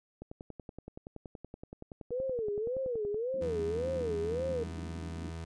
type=click train; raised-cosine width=2 ms; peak=-30 dBFS; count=32; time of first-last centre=0.22-3.145 s; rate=10.6 Hz
type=tone with vibrato; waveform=sine; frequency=466.2 Hz; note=A#4; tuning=in tune; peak=-31 dBFS; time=2.11-4.64 s; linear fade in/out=10 ms; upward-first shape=sine; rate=1.8 Hz; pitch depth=230 cents each way
type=band-pass noise; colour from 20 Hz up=pink; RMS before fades=-46 dBFS; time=3.34-5.3 s; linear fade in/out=2 ms; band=170 to 340 Hz; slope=96 dB/octave
type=tone; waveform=30% pulse; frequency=82.41 Hz; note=E2; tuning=in tune; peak=-36 dBFS; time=3.41-5.45 s; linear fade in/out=10 ms
effects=resampled to 22050 Hz